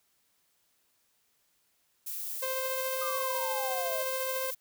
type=noise; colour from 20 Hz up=violet; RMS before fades=-37 dBFS; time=2.06-4.55 s; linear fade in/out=10 ms
type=tone with tremolo; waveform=sawtooth; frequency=523.3 Hz; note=C5; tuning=in tune; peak=-27 dBFS; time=2.42-4.51 s; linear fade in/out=10 ms; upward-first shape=triangle; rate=14 Hz; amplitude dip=30%
type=exponential sweep; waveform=sine; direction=down; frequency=1244.5 to 612 Hz; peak=-35 dBFS; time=3.01-4.03 s; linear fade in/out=10 ms
effects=white hiss -72 dBFS RMS until 4.6 s